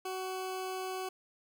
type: tone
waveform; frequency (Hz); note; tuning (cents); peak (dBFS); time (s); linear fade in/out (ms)
20% pulse; 374.4; F#4; +20; -31; 0.05-1.09; 5
effects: none